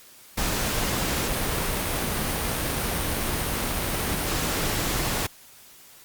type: noise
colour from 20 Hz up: pink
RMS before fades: -26 dBFS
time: 0.37-5.27 s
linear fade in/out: 10 ms
effects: white hiss -50 dBFS RMS until 6.04 s + Opus 48 kbps